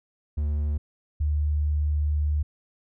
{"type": "tone pair in turn", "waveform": ["triangle", "sine"], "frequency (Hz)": [74, 74.6], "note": ["D2", "D2"], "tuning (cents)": [14, 28], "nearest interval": "unison", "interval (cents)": 14, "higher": "second", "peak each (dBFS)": -21, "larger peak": "neither", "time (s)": [[0.37, 0.78], [1.2, 2.43]], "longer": "second", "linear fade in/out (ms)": 10, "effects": []}